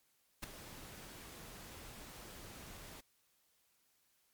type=noise with ADSR envelope; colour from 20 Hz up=pink; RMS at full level=-39 dBFS; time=0.42-3.01 s; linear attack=17 ms; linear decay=7 ms; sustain=-13 dB; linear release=10 ms; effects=white hiss -75 dBFS RMS until 4.33 s + MP3 96 kbps